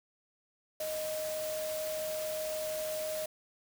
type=tone in noise; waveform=sine; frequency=622 Hz; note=D#5; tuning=1 cent flat; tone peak=-34 dBFS; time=0.8-3.26 s; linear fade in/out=5 ms; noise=white; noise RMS=-42 dBFS; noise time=0.8-3.26 s; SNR=+5 dB; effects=none